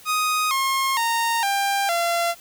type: tone with pitch steps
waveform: sawtooth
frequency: 1248 / 1074 / 924.2 / 795.3 / 684.4 Hz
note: D#6 / C6 / A#5 / G5 / F5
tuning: +5 / +45 / -15 / +25 / -35 cents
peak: -16 dBFS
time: 0.05-2.35 s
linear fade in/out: 50 ms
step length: 460 ms
effects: white hiss -47 dBFS RMS until 2.4 s

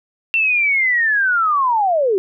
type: linear sweep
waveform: sine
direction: down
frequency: 2711 to 361.6 Hz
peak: -13 dBFS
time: 0.34-2.18 s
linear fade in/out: 0 ms
effects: none

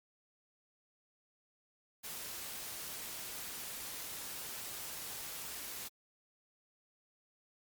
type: noise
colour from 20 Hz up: white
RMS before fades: -44 dBFS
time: 2.03-5.89 s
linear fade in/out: 20 ms
effects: Opus 48 kbps

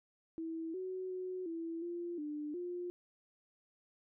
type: tone with pitch steps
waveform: sine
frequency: 326 / 372.3 / 368.7 / 330.7 / 345.9 / 298 / 354 Hz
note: E4 / F#4 / F#4 / E4 / F4 / D4 / F4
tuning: -19 / +11 / -6 / +6 / -17 / +25 / +23 cents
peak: -38 dBFS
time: 0.38-2.9 s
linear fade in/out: 0 ms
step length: 360 ms
effects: none

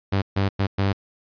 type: tone bursts at uneven times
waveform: sawtooth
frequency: 98.2 Hz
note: G2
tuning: 4 cents sharp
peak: -15 dBFS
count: 4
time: 0.12-0.22 / 0.36-0.49 / 0.59-0.67 / 0.78-0.93 s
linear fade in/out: 10 ms
effects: resampled to 11025 Hz

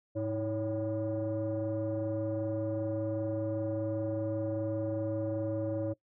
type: tone cluster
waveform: sine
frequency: 106.1 / 320.7 / 558 Hz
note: G#2 / E4 / C#5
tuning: +38 / -48 / +11 cents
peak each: -35 / -33 / -32 dBFS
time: 0.15-5.94 s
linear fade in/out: 20 ms
effects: noise-tail reverb RT60 0.1 s tail -19 dB re dry + tanh soft clip ceiling -26 dBFS

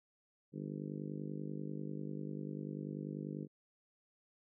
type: harmonic tone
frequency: 50.2 Hz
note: G1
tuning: 42 cents sharp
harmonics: 3 / 4 / 5 / 6 / 7 / 8 / 9 / 10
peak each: -44 / -45 / -50 / -47 / -54 / -51 / -56 / -57 dBFS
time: 0.52-3.48 s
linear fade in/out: 50 ms
effects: none

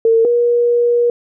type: tone pair in turn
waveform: sine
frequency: 453.9 / 478 Hz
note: A#4 / A#4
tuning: -46 / +43 cents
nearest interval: minor second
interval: 89 cents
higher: second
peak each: -8 / -10 dBFS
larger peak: first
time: 0.05-0.25 / 0.25-1.1 s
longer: second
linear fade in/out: 2 ms
effects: none

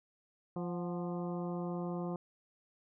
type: harmonic tone with a mistuned harmonic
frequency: 174.61 Hz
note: F3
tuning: in tune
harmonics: 1 / 2 / 3 / 4 / 5 / 6 / 7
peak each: -37 / -41 / -45 / -47 / -52 / -50 / -55 dBFS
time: 0.56-2.16 s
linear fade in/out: 2 ms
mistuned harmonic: 4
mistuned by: +58 cents
effects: none

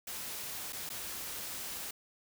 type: noise with dropouts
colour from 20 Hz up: white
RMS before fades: -41 dBFS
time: 0.07-1.91 s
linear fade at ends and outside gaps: 5 ms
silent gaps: 0.725-0.729 / 0.892-0.9 s
effects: none

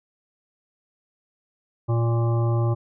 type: harmonic tone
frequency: 116.54 Hz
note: A#2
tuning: in tune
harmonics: 1 / 3 / 5 / 7 / 9 / 10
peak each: -19 / -29 / -33 / -36 / -38 / -39 dBFS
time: 1.88-2.75 s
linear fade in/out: 20 ms
effects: none

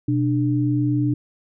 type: tone pair together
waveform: sine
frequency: 124.79 / 296.8 Hz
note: B2 / D4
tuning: +18 / +18 cents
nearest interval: octave + minor third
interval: 1500 cents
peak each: -20 dBFS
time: 0.08-1.14 s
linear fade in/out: 5 ms
effects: none

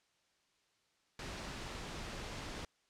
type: noise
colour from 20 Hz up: pink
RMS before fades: -44 dBFS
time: 1.19-2.65 s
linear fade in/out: 2 ms
effects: white hiss -75 dBFS RMS until 2.89 s + low-pass 6000 Hz 12 dB/octave

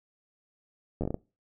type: slowing click train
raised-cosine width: 2 ms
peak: -18 dBFS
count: 7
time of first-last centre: 1.01-1.143 s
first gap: 11 ms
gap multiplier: 1.28
effects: noise-tail reverb RT60 0.3 s tail -22 dB re dry

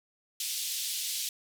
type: band-pass noise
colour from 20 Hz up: pink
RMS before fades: -34 dBFS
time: 0.4-1.29 s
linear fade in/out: 2 ms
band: 3200 to 15000 Hz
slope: 24 dB/octave
effects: none

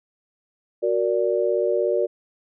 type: chord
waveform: sine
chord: Gb augmented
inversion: none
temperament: equal with one note detuned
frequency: 370 / 466.2 / 583.3 Hz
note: Gb4 / Bb4 / D5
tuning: 0 / 0 / -12 cents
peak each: -23 dBFS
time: 0.82-2.07 s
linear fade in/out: 20 ms
effects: none

